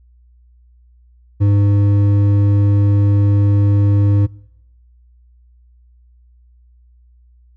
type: tone with hard clipping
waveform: triangle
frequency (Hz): 101.3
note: G#2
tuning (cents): -43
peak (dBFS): -11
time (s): 1.4-4.27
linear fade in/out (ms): 20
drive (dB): 11
effects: noise-tail reverb RT60 0.8 s tail -25 dB re dry + added 60 Hz sine -46 dBFS peak until 7.56 s